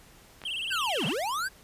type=clicks; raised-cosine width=0.3 ms; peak=-28 / -25 dBFS; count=2; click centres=0.417 / 0.438 s
type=tone with vibrato; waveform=triangle; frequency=2932 Hz; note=F#7; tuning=16 cents flat; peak=-29 dBFS; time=0.45-1.13 s; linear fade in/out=5 ms; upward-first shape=sine; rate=18 Hz; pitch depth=180 cents each way
type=linear two-way sweep; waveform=square; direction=down then up; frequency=1637 to 128.6 to 1637 Hz; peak=-29 dBFS; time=0.7-1.49 s; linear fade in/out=20 ms; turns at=1.06 s
effects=pink hiss -55 dBFS RMS until 1.63 s + resampled to 32000 Hz